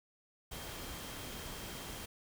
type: tone in noise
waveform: sine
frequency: 3191 Hz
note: G7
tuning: 30 cents sharp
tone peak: -55 dBFS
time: 0.51-2.06 s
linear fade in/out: 10 ms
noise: pink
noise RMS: -45 dBFS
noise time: 0.51-2.06 s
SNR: -13 dB
effects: none